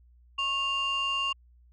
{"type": "tone pair together", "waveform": "sine", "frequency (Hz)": [1093.9, 2794], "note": ["C#6", "F7"], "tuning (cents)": [-23, 0], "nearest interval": "octave + major third", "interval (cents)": 1623, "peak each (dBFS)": [-29, -26], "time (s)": [0.38, 1.33], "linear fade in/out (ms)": 10, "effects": ["tanh soft clip ceiling -23 dBFS", "added 60 Hz sine -55 dBFS peak until 1.72 s"]}